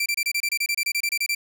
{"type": "tone bursts", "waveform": "sawtooth", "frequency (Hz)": 2349, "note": "D7", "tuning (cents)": 0, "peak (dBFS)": -18, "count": 16, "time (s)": [0, 1.349], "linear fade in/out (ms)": 5, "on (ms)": 59, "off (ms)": 27, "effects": []}